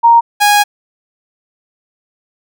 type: tone pair in turn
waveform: sine / sawtooth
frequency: 932.3 / 824.8 Hz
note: A#5 / G#5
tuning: 0 / -12 cents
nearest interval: major second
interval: 212 cents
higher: first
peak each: -3 dBFS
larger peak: neither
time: 0.03-0.21 / 0.4-0.64 s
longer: second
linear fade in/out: 20 ms
effects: none